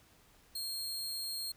sawtooth tone, 4236 Hz, C8, 21 cents sharp, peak -34 dBFS, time 0.55-1.52 s, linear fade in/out 5 ms, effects pink hiss -64 dBFS RMS until 1.56 s

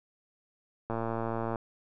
click train, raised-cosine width 1 ms, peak -19 dBFS, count 76, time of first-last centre 0.9-1.558 s, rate 114 Hz, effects none

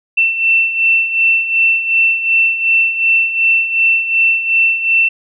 sine beating tone pair, 2683 / 2685.7 Hz, E7 / E7, +30 / +32 cents, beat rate 2.7 Hz, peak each -17 / -11 dBFS, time 0.17-5.09 s, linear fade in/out 10 ms, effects none

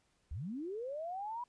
sine linear sweep, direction up, 56.5 to 987.8 Hz, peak -38 dBFS, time 0.31-1.44 s, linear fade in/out 5 ms, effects pink hiss -75 dBFS RMS until 1.48 s + resampled to 22050 Hz

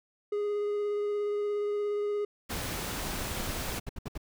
triangle tone with vibrato, 413.3 Hz, G#4, 8 cents flat, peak -26 dBFS, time 0.32-2.25 s, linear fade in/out 5 ms, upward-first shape sine, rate 17 Hz, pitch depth 11 cents each way
pink noise, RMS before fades -35 dBFS, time 2.49-3.8 s, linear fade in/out 20 ms
brown noise bursts, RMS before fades -36 dBFS, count 11, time 3.2-4.178 s, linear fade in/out 5 ms, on 28 ms, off 67 ms
effects none

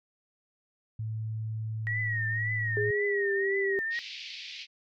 sine tone, 110 Hz, A2, in tune, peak -31 dBFS, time 0.99-2.91 s, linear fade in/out 5 ms
sine tone with vibrato, 1893 Hz, A#6, 26 cents sharp, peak -29 dBFS, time 1.87-3.99 s, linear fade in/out 0 ms, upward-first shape triangle, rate 1.9 Hz, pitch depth 110 cents each way
sine tone with pitch glide, 415.3 to 392.7 Hz, G#4 to G4, 0 to +3 cents, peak -27 dBFS, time 2.77-3.79 s, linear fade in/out 0 ms, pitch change -97 cents, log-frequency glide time 2.9-3.4 s
pink band-pass noise, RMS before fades -42 dBFS, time 3.9-4.67 s, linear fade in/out 50 ms, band 2200 to 5100 Hz, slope 48 dB/octave
effects none

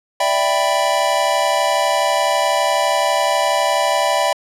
square chord, E minor seventh, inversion third, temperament equal, 587.3 / 659.3 / 784 / 987.8 Hz, D5 / E5 / G5 / B5, 0 / 0 / 0 / 0 cents, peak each -21 dBFS, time 0.2-4.33 s, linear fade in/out 5 ms, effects low-pass 11000 Hz 12 dB/octave

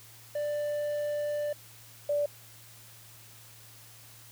triangle / sine tone pair in turn, 590 / 582.9 Hz, D5 / D5, +8 / -13 cents, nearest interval unison, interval 21 cents, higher first, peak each -27 / -25 dBFS, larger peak second, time 0.35-1.53 / 2.09-2.26 s, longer first, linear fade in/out 5 ms, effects added 113 Hz sine -56 dBFS peak until 4.31 s + white hiss -53 dBFS RMS until 4.31 s

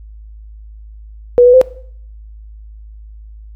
sine tone with pitch steps, 487.4 / 493 / 515 Hz, B4 / B4 / C5, -23 / -3 / -28 cents, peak -3 dBFS, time 1.38-1.614 s, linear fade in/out 0 ms, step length 78 ms, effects noise-tail reverb RT60 0.6 s tail -20 dB re dry + added 53 Hz sine -32 dBFS peak until 3.55 s

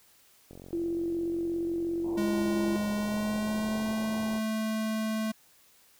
click train, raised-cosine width 2 ms, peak -33 dBFS, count 156, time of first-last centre 0.51-3.909 s, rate 45.6 Hz
sine tone with vibrato, 337.8 Hz, E4, 42 cents sharp, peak -28 dBFS, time 0.73-2.76 s, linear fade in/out 0 ms, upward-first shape sine, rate 17 Hz, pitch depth 23 cents each way
white low-pass noise, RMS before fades -43 dBFS, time 2.03-4.41 s, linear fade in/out 50 ms, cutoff 1000 Hz, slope 96 dB/octave
square tone with pitch glide, 207.7 to 218.8 Hz, G#3 to A3, 0 to -9 cents, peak -29 dBFS, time 2.17-5.32 s, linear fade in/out 10 ms, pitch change +91 cents, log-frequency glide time 2.93-3.93 s
effects white hiss -61 dBFS RMS until 5.99 s

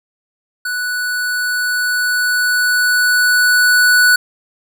square tone with level ramp, 1480 Hz, F#6, in tune, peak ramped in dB -19 to -8 dBFS, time 0.65-4.16 s, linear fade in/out 5 ms, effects none

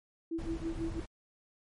sine tone with tremolo, 329.6 Hz, E4, in tune, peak -31 dBFS, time 0.31-1 s, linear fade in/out 5 ms, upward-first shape sine, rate 6.1 Hz, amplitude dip 95%
brown noise, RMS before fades -40 dBFS, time 0.38-1.06 s, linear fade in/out 10 ms
effects MP3 48 kbps

